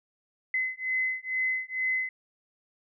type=beating tone pair; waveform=sine; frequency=2037 / 2039.2 Hz; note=C7 / C7; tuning=-47 / -45 cents; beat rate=2.2 Hz; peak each=-30 dBFS; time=0.54-2.09 s; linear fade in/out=2 ms; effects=none